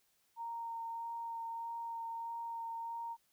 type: tone with vibrato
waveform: sine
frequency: 923 Hz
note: A#5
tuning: 17 cents flat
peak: -39 dBFS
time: 0.36-3.17 s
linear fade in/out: 50 ms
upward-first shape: sine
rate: 1.6 Hz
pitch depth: 11 cents each way
effects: white hiss -75 dBFS RMS until 3.32 s